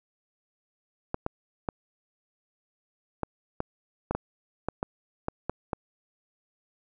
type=clicks; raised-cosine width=1 ms; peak=-14 dBFS; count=12; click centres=1.144 / 1.264 / 1.688 / 3.233 / 3.604 / 4.11 / 4.15 / 4.686 / 4.829 / 5.284 / 5.496 / 5.732 s; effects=none